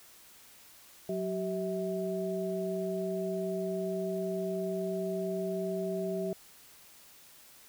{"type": "tone cluster", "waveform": "sine", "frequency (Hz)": [183.3, 384.3, 647], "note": ["F#3", "G4", "E5"], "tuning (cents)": [-16, -34, -32], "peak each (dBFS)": [-36, -34, -36], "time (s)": [1.09, 6.33], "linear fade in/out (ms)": 2, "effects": ["white hiss -56 dBFS RMS until 7.68 s"]}